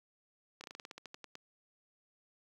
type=slowing click train; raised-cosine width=0.2 ms; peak=-29 dBFS; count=13; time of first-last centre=0.61-1.354 s; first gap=29 ms; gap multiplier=1.13; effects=high-pass 150 Hz 12 dB/octave + 10-bit